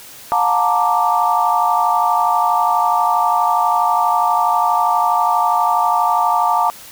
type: chord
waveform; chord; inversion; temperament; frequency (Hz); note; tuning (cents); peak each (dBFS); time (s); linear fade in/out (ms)
sine; Bb major seventh; second; equal with one note detuned; 714 / 880 / 932.3 / 1174.7; F5 / A5 / Bb5 / D6; +38 / 0 / 0 / 0; -18; 0.32-6.7; 0
effects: white hiss -38 dBFS RMS until 6.91 s